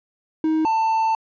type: tone pair in turn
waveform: triangle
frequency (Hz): 315.5 / 890.6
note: D#4 / A5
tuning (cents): +24 / +21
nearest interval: octave + tritone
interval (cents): 1797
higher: second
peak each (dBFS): -15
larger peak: neither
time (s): 0.44-0.65 / 0.65-1.15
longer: second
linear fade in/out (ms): 2
effects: resampled to 16000 Hz